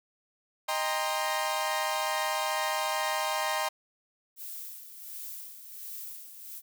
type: chord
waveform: sawtooth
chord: C minor seventh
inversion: first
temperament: equal with one note detuned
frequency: 622.3 / 796.3 / 932.3 / 1046.5 Hz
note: Eb5 / G5 / Bb5 / C6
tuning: 0 / +27 / 0 / 0 cents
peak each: -30 dBFS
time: 0.68-3.69 s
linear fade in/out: 10 ms
type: noise with tremolo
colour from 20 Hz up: violet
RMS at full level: -40 dBFS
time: 4.36-6.62 s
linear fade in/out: 50 ms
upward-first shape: sine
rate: 1.4 Hz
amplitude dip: 60%
effects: none